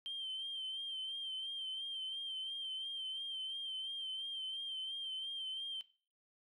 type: tone with vibrato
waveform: sine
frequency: 3136 Hz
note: G7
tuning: in tune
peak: -38 dBFS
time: 0.06-5.81 s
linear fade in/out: 0 ms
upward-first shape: sine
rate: 2.9 Hz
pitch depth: 43 cents each way
effects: noise-tail reverb RT60 0.4 s tail -19 dB re dry + tanh soft clip ceiling -36 dBFS